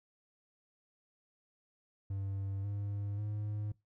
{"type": "tone with pitch steps", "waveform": "triangle", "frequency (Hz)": [98, 101.4, 104.91], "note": ["G2", "G#2", "G#2"], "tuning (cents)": [0, -41, 18], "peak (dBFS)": -33, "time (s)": [2.1, 3.72], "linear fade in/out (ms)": 5, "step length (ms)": 540, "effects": ["noise-tail reverb RT60 0.2 s tail -21 dB re dry"]}